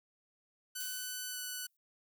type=tone with pitch glide; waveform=5% pulse; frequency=1500 to 1487.9 Hz; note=F#6 to F#6; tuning=+23 to +9 cents; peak=-28 dBFS; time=0.75-1.67 s; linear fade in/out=10 ms; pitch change=-14 cents; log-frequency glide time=1.3-1.38 s
type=noise with exponential decay; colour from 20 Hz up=violet; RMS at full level=-42 dBFS; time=0.8-1.77 s; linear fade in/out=2 ms; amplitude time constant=210 ms
effects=none